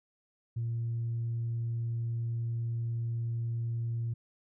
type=tone; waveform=sine; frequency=116.3 Hz; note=A#2; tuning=4 cents flat; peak=-29 dBFS; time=0.56-4.14 s; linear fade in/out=10 ms; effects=tanh soft clip ceiling -27 dBFS